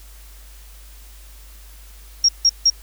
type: tone bursts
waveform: sine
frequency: 5588 Hz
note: F8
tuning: in tune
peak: -10 dBFS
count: 3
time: 2.24-2.701 s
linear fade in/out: 5 ms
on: 47 ms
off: 160 ms
effects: added 50 Hz sine -40 dBFS peak until 2.82 s + white hiss -48 dBFS RMS until 2.82 s